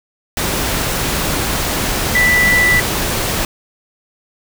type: tone in noise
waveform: sine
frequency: 1975.5 Hz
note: B6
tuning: in tune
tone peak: -10 dBFS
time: 2.15-2.8 s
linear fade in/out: 2 ms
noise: pink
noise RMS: -18 dBFS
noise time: 0.37-3.45 s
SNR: +5 dB
effects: none